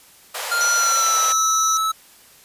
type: high-pass noise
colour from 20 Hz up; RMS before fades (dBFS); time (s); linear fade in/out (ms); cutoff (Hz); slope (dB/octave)
pink; -28; 0.34-1.33; 10; 490; 48
type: tone with pitch glide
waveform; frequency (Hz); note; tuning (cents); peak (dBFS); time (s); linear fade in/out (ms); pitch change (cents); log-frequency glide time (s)
square; 1396.9 to 1303.4; F6 to E6; 0 to -20; -19; 0.51-1.92; 10; -120; 0.74-1.23
type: tone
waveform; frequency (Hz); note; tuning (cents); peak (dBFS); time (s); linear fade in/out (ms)
sine; 5920; F#8; 0; -19; 0.61-1.77; 0
effects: white hiss -49 dBFS RMS until 2.44 s + resampled to 32000 Hz